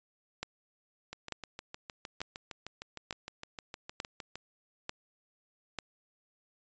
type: two click trains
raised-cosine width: 0.2 ms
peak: -24 / -18 dBFS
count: 22 / 7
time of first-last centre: 1.13-4.356 / 0.43-5.787 s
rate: 6.51 / 1.12 Hz
effects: resampled to 16000 Hz